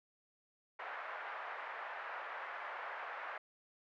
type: band-pass noise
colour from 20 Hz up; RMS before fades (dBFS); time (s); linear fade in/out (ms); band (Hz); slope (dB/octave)
white; -45; 0.79-3.38; 5; 600 to 1800; 24
effects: none